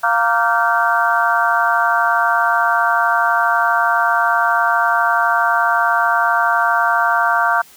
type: harmonic tone with a mistuned harmonic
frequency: 232.3 Hz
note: A#3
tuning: 6 cents flat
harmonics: 3 / 4 / 5 / 6 / 7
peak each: -19 / -19 / -19 / -19 / -19 dBFS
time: 0.03-7.62 s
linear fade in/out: 10 ms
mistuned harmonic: 7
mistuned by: -88 cents
effects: white hiss -45 dBFS RMS until 7.76 s